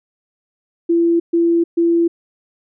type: tone bursts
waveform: sine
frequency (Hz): 337.8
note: E4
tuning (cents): +42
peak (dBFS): -11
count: 3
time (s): 0.89-2.08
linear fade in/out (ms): 10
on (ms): 310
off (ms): 130
effects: none